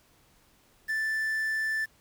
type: tone with quantisation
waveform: triangle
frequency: 1762 Hz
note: A6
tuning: 2 cents sharp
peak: -25 dBFS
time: 0.88-1.86 s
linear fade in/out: 20 ms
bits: 8
effects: pink hiss -63 dBFS RMS until 2 s